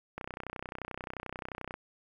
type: click train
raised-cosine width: 0.5 ms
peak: -23 dBFS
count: 50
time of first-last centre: 0.18-1.741 s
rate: 31.4 Hz
effects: 10-bit